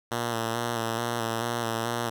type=tone with vibrato; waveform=5% pulse; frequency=116.2 Hz; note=A#2; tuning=5 cents flat; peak=-16 dBFS; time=0.11-2.1 s; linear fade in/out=10 ms; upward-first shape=square; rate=2.3 Hz; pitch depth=32 cents each way; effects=none